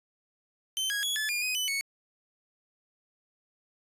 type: tone with pitch steps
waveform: sawtooth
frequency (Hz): 3085 / 1652 / 3364 / 1729 / 2416 / 2505 / 3000 / 2214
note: G7 / G#6 / G#7 / A6 / D7 / D#7 / F#7 / C#7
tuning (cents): -28 / -10 / +22 / -31 / +48 / +11 / +23 / -3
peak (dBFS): -25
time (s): 0.77-1.81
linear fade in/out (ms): 0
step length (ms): 130
effects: resampled to 32000 Hz